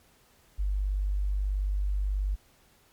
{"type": "tone", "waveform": "sine", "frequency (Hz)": 49.23, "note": "G1", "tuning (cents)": 8, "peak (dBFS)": -25, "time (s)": [0.58, 2.36], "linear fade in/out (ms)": 20, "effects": ["pink hiss -62 dBFS RMS until 2.92 s", "MP3 96 kbps"]}